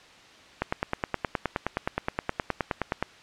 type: click train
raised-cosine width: 0.5 ms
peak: -10 dBFS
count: 24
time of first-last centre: 0.62-3.026 s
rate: 9.56 Hz
effects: white hiss -51 dBFS RMS until 3.22 s + low-pass 4000 Hz 12 dB/octave